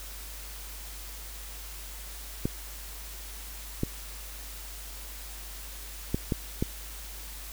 clicks, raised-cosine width 3 ms, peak -13 dBFS, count 5, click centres 2.455 / 3.834 / 6.145 / 6.322 / 6.625 s, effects added 50 Hz sine -42 dBFS peak until 7.52 s + white hiss -44 dBFS RMS until 7.52 s

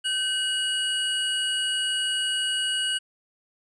square tone pair together, 1540 / 2907 Hz, G6 / F#7, -31 / -31 cents, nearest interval major seventh, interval 1100 cents, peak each -32 / -25 dBFS, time 0.04-2.99 s, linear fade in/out 20 ms, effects resampled to 24000 Hz

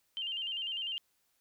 sine tone with vibrato, 2960 Hz, F#7, in tune, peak -34 dBFS, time 0.17-0.98 s, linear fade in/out 0 ms, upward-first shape square, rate 10 Hz, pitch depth 82 cents each way, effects white hiss -75 dBFS RMS until 1.4 s

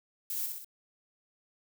violet noise with echo, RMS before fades -35 dBFS, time 0.3-0.46 s, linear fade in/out 2 ms, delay 62 ms, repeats 3, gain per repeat -4 dB, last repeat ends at 0.646 s, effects none

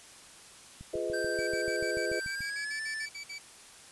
click train, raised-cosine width 5 ms, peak -33 dBFS, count 12, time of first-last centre 0.81-2.407 s, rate 6.89 Hz
sine chord, F half-diminished seventh, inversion none, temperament just, 349.2 / 419.1 / 502.9 / 628.6 Hz, F4 / Ab4 / Cb5 / Eb5, 0 / +16 / +31 / +18 cents, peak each -36 dBFS, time 0.93-2.2 s, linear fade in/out 10 ms
square tone with pitch glide, 1567 to 1758.9 Hz, G6 to A6, -1 to -1 cents, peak -35 dBFS, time 1.13-3.06 s, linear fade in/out 10 ms, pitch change +200 cents, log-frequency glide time 2.27-2.8 s
25% pulse tone bursts, 2300 Hz, D7, 37 cents flat, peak -35 dBFS, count 14, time 1.38-3.386 s, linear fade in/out 10 ms, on 95 ms, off 52 ms
effects white hiss -52 dBFS RMS until 3.91 s + resampled to 24000 Hz

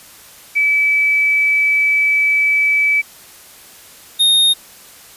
sine / square tone pair in turn, 2300 / 3698 Hz, D7 / A#7, -37 / -15 cents, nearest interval minor sixth, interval 822 cents, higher second, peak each -11 / -10 dBFS, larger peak second, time 0.55-3.02 / 4.19-4.54 s, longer first, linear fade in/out 20 ms, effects white hiss -41 dBFS RMS until 5.16 s + resampled to 32000 Hz

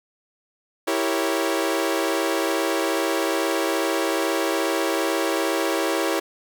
sawtooth chord, E diminished seventh, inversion none, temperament equal, 329.6 / 392 / 466.2 / 554.4 Hz, E4 / G4 / Bb4 / Db5, 0 / 0 / 0 / 0 cents, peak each -21 / -23 / -25 / -23 dBFS, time 0.87-6.2 s, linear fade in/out 10 ms, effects none

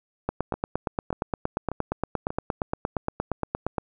two click trains, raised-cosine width 1 ms, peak -11 / -17 dBFS, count 31 / 4, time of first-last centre 0.29-3.782 / 0.54-2.305 s, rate 8.59 / 1.7 Hz, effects none

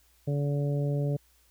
harmonic tone, 143.4 Hz, D3, 41 cents flat, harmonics 1 / 2 / 3 / 4 / 5, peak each -26 / -37 / -36 / -37 / -50 dBFS, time 0.27-1.17 s, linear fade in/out 10 ms, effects added 60 Hz sine -65 dBFS peak until 1.5 s + white hiss -65 dBFS RMS until 1.5 s

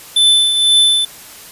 square tone with tremolo, 3520 Hz, A7, in tune, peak -7 dBFS, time 0.16-1.05 s, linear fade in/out 5 ms, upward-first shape triangle, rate 2 Hz, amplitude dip 55%, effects white hiss -36 dBFS RMS until 1.51 s + resampled to 32000 Hz

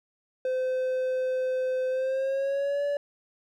triangle tone with pitch glide, 514 to 573.6 Hz, C5 to D5, -31 to -41 cents, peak -23 dBFS, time 0.45-2.97 s, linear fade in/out 2 ms, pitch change +190 cents, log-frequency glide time 1.89-2.84 s, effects none

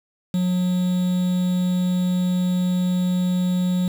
triangle tone with quantisation, 181 Hz, F#3, 38 cents flat, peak -16 dBFS, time 0.34-3.88 s, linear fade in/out 2 ms, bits 6, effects none

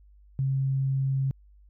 sine tone, 134.8 Hz, C#3, 48 cents flat, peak -23 dBFS, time 0.39-1.31 s, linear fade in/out 0 ms, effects added 50 Hz sine -52 dBFS peak until 1.69 s

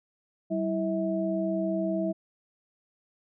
sine tone cluster, 192.1 / 327.5 / 646 Hz, G3 / E4 / E5, -35 / -11 / -35 cents, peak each -30 dBFS, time 0.5-2.13 s, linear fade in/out 20 ms, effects none

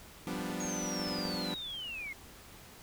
sawtooth chord, G dominant seventh, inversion third, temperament equal, 174.61 / 196 / 246.9 / 293.7 Hz, F3 / G3 / B3 / D4, 0 / 0 / 0 / 0 cents, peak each -37 dBFS, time 0.27-1.54 s, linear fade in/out 0 ms
clicks, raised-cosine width 2 ms, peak -32 dBFS, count 11, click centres 0.335 / 0.39 / 0.499 / 0.651 / 0.997 / 1.075 / 1.122 / 1.187 / 1.256 / 1.29 / 1.342 s
sine linear sweep, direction down, 6645 to 2090 Hz, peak -38 dBFS, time 0.6-2.13 s, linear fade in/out 5 ms
effects pink hiss -53 dBFS RMS until 2.82 s

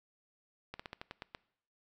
slowing click train, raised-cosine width 0.3 ms, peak -26 dBFS, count 8, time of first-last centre 0.74-1.349 s, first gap 55 ms, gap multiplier 1.15, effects noise-tail reverb RT60 0.7 s tail -22 dB re dry

